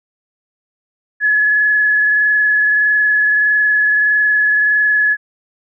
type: tone with frequency modulation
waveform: sine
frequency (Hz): 1700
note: G#6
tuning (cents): +40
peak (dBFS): -10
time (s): 1.2-5.17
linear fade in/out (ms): 50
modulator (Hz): 21.6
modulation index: 0.85
effects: none